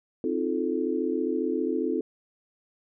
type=chord; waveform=sine; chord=F dominant seventh; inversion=second; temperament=just; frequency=261.9 / 314.3 / 349.2 / 436.5 Hz; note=C4 / Eb4 / F4 / A4; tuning=+2 / +18 / 0 / -14 cents; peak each=-30 dBFS; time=0.24-2.01 s; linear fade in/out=2 ms; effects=none